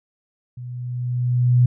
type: tone with level ramp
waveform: sine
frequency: 123.47 Hz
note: B2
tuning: in tune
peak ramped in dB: -31 to -10 dBFS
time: 0.57-1.66 s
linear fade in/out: 5 ms
effects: none